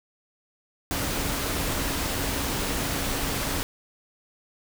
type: tone in noise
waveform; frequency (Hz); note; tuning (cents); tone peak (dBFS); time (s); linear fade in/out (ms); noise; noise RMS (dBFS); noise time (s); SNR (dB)
sine; 277.2; C#4; 0; -37; 0.91-3.63; 0; pink; -28; 0.91-3.63; -12
effects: none